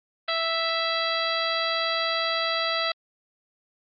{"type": "harmonic tone with a mistuned harmonic", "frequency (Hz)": 659.3, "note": "E5", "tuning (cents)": 0, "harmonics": [1, 2, 3, 4, 5, 6, 7], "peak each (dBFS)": [-30, -29, -31, -35, -33, -31, -33], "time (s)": [0.28, 2.92], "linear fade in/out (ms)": 5, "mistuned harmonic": 7, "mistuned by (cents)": 30, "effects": ["Opus 24 kbps"]}